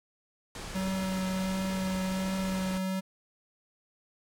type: low-pass noise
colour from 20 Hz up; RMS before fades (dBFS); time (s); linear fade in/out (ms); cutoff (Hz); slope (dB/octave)
pink; -41; 0.55-2.78; 2; 9600; 24
type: tone with vibrato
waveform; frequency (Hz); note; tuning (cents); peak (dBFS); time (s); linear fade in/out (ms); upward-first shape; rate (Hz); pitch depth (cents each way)
square; 188.8; F#3; +35; -30; 0.74-3.01; 20; triangle; 1.4; 15
effects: none